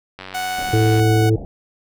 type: click train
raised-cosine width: 0.3 ms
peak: -17 dBFS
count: 77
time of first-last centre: 0.19-0.996 s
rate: 94.3 Hz
type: tone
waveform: sawtooth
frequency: 740 Hz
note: F#5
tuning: in tune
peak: -18 dBFS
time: 0.34-1.3 s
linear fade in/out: 10 ms
type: low-pass noise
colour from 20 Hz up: pink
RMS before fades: -33 dBFS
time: 0.58-1.45 s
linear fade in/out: 0 ms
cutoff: 800 Hz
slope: 96 dB/octave
type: harmonic tone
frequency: 110 Hz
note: A2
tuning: in tune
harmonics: 1 / 3 / 4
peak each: -14 / -19 / -20 dBFS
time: 0.73-1.36 s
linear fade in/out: 5 ms
effects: none